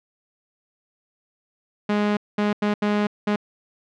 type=tone bursts at uneven times; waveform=sawtooth; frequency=207.7 Hz; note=G#3; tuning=in tune; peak=-15 dBFS; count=5; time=1.89-2.17 / 2.38-2.53 / 2.62-2.74 / 2.82-3.07 / 3.27-3.36 s; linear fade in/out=5 ms; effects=low-pass 3000 Hz 12 dB/octave